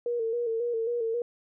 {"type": "tone with vibrato", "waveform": "sine", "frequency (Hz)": 464.7, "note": "A#4", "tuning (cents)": -5, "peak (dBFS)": -26, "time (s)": [0.06, 1.22], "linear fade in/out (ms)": 2, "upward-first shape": "square", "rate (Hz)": 3.7, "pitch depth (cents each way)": 49, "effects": []}